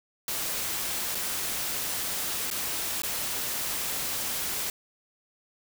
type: noise with dropouts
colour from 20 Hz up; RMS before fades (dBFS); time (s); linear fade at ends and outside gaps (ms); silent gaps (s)
white; -31; 0.28-4.7; 1; 1.148-1.152 / 2.502-2.512 / 3.02-3.034
effects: none